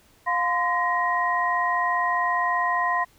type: tone cluster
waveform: sine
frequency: 706 / 1029 / 1884 Hz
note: F5 / C6 / A#6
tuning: +19 / -29 / +18 cents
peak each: -27 / -23 / -26 dBFS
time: 0.26-3.05 s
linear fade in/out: 20 ms
effects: pink hiss -58 dBFS RMS until 3.18 s